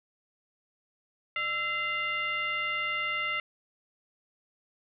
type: tone with frequency modulation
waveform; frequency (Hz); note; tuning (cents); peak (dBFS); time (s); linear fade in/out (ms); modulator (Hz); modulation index
sine; 2064; C7; -24; -28; 1.36-3.4; 2; 732; 1.1
effects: none